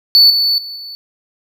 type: tone with level steps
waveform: triangle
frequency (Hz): 4473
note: C#8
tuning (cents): +15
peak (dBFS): -3 / -10 / -24 / -26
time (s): 0.15-0.95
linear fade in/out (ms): 0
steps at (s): 0.3 / 0.58 / 0.76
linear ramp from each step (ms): 2
effects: none